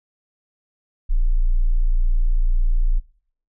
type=tone; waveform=sine; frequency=29.02 Hz; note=A#0; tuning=7 cents flat; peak=-14 dBFS; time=1.09-3 s; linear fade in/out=20 ms; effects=noise-tail reverb RT60 0.6 s tail -21 dB re dry